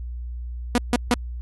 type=tone bursts; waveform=sawtooth; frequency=242.6 Hz; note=B3; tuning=31 cents flat; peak=-12 dBFS; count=3; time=0.75-1.14 s; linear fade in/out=0 ms; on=30 ms; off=150 ms; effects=added 60 Hz sine -29 dBFS peak until 1.41 s + AAC 32 kbps